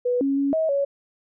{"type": "tone with pitch steps", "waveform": "sine", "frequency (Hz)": [492.2, 275.5, 278.9, 639, 560], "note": ["B4", "C#4", "C#4", "D#5", "C#5"], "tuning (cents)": [-6, -11, 11, 46, 18], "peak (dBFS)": -19, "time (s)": [0.05, 0.85], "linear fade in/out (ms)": 10, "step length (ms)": 160, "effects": []}